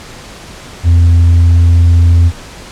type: tone with tanh clipping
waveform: triangle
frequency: 85.2 Hz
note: F2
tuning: 42 cents flat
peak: -4 dBFS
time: 0.83-2.32 s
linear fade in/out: 50 ms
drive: 7 dB
effects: pink hiss -31 dBFS RMS until 2.71 s + low-pass 8000 Hz 12 dB/octave